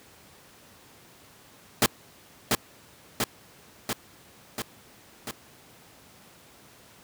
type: noise with echo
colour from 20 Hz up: pink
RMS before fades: -19 dBFS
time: 1.82-1.86 s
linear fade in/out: 2 ms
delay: 690 ms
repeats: 5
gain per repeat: -3 dB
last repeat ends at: 5.31 s
effects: pink hiss -53 dBFS RMS until 7.03 s + high-pass 100 Hz 12 dB/octave